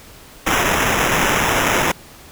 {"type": "noise with sample-and-hold", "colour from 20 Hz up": "violet", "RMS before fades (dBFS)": -17, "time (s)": [0.46, 1.92], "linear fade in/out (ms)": 10, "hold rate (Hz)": 4410, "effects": ["pink hiss -42 dBFS RMS until 2.31 s"]}